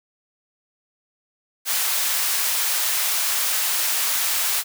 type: high-pass noise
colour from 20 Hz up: white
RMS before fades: -22 dBFS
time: 1.65-4.64 s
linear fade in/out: 50 ms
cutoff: 810 Hz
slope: 12 dB/octave
effects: none